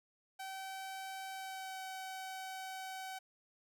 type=tone with pitch glide; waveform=sawtooth; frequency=768 to 759.2 Hz; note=G5 to F#5; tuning=-36 to +44 cents; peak=-39 dBFS; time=0.39-3.19 s; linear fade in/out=10 ms; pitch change=-20 cents; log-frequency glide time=1.3-1.82 s; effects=none